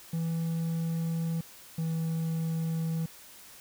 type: tone pair in turn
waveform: triangle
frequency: 164.81 / 162.82 Hz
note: E3 / E3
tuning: 0 / -21 cents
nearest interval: unison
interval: 21 cents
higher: first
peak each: -26 dBFS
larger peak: neither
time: 0.13-1.41 / 1.78-3.06 s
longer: neither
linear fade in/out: 5 ms
effects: white hiss -51 dBFS RMS until 3.6 s